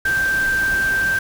sine tone in noise, 1568 Hz, G6, in tune, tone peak -16 dBFS, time 0.05-1.19 s, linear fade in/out 5 ms, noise pink, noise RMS -30 dBFS, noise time 0.05-1.19 s, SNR +11 dB, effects none

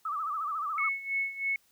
sine tone with vibrato, 1229 Hz, D#6, 22 cents flat, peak -30 dBFS, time 0.05-0.89 s, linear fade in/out 5 ms, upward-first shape sine, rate 14 Hz, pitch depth 120 cents each way
sine tone with tremolo, 2200 Hz, C#7, 14 cents flat, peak -26 dBFS, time 0.78-1.56 s, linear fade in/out 2 ms, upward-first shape sine, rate 3.1 Hz, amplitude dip 80%
effects white hiss -67 dBFS RMS until 1.71 s

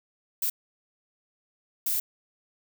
violet noise bursts at uneven times, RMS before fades -27 dBFS, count 2, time 0.42-0.5 / 1.86-2 s, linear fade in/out 5 ms, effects none

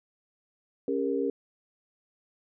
sine tone cluster, 276.3 / 401.1 / 468.7 Hz, C#4 / G4 / A#4, -6 / +40 / +9 cents, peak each -30 dBFS, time 0.88-1.3 s, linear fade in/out 2 ms, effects none

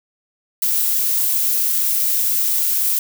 violet noise, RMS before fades -18 dBFS, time 0.62-2.99 s, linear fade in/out 2 ms, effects none

